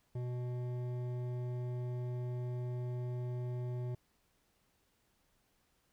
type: tone with hard clipping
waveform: sine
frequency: 123.47 Hz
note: B2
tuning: in tune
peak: -38 dBFS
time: 0.15-3.95 s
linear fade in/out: 5 ms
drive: 11 dB
effects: pink hiss -75 dBFS RMS until 5.92 s